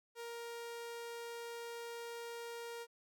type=tone; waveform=sawtooth; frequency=468.5 Hz; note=A#4; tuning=9 cents sharp; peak=-40 dBFS; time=0.15-2.87 s; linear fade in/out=50 ms; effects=none